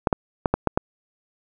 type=clicks; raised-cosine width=1 ms; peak=-4 dBFS; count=6; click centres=0.072 / 0.128 / 0.458 / 0.54 / 0.673 / 0.775 s; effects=none